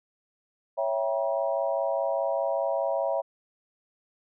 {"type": "chord", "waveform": "sine", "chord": "C# diminished seventh", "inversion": "none", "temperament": "equal with one note detuned", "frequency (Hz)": [554.4, 659.3, 784, 956.9], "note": ["C#5", "E5", "G5", "Bb5"], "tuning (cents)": [0, 0, 0, 45], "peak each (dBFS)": [-28, -28, -34, -34], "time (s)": [0.77, 3.22], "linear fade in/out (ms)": 20, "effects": []}